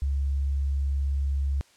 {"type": "tone", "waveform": "sine", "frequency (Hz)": 69.3, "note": "C#2", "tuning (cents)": 0, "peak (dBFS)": -23, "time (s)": [0.02, 1.61], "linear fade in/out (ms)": 0, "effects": ["white hiss -59 dBFS RMS until 1.76 s", "low-pass 8000 Hz 12 dB/octave"]}